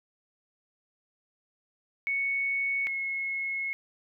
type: tone pair in turn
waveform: sine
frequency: 2217 / 2176 Hz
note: C#7 / C#7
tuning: 0 / -33 cents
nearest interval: unison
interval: 33 cents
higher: first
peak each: -26 / -29 dBFS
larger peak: first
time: 2.07-2.87 / 2.87-3.73 s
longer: second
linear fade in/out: 0 ms
effects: none